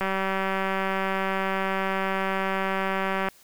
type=click train; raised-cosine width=0.5 ms; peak=-12 dBFS; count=630; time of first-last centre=0.01-3.286 s; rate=192 Hz; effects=white hiss -55 dBFS RMS until 3.43 s